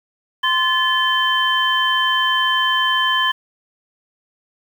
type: tone cluster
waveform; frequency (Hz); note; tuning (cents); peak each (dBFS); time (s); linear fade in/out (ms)
sine; 1038 / 1736 / 3096; C6 / A6 / G7; -14 / -24 / -22; -19; 0.43-3.32; 10
effects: 7-bit